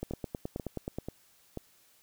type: two click trains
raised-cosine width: 2 ms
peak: -21 / -23 dBFS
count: 10 / 4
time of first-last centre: 0.03-0.985 / 0.11-1.573 s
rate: 9.42 / 2.05 Hz
effects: white hiss -64 dBFS RMS until 2.02 s